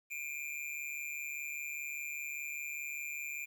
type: tone with amplitude modulation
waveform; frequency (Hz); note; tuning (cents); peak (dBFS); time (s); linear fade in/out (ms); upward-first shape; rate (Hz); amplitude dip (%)
square; 2393; D7; +32; -36; 0.1-3.46; 20; sine; 145; 75
effects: 11-bit